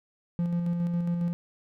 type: tone with tremolo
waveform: triangle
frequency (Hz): 172.6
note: F3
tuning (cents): -20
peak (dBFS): -22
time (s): 0.39-1.33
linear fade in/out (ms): 0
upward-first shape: square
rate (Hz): 7.3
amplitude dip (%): 30
effects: none